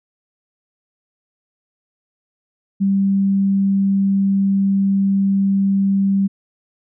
sine tone, 196 Hz, G3, in tune, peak -13 dBFS, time 2.8-6.28 s, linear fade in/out 20 ms, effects none

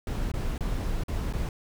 brown noise with dropouts, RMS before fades -29 dBFS, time 0.07-1.49 s, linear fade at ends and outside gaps 2 ms, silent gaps 0.317-0.338 / 0.58-0.607 / 1.036-1.082 / 1.328-1.335 s, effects none

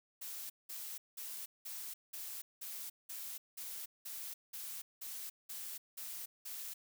blue noise bursts, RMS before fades -45 dBFS, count 14, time 0.21-6.74 s, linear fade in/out 10 ms, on 290 ms, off 190 ms, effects none

